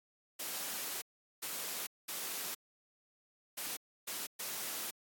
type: noise bursts at uneven times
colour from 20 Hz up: white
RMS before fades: -40 dBFS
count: 6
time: 0.39-1.02 / 1.42-1.87 / 2.08-2.55 / 3.57-3.77 / 4.07-4.27 / 4.39-4.91 s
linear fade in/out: 10 ms
effects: high-pass 200 Hz 12 dB/octave + AAC 64 kbps